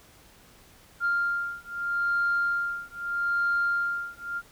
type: beating tone pair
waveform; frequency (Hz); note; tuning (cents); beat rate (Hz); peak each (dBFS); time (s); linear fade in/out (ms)
sine; 1396.9 / 1397.69; F6 / F6; 0 / +1; 0.79; -27; 1-4.42; 50
effects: tanh soft clip ceiling -18 dBFS + pink hiss -55 dBFS RMS until 4.51 s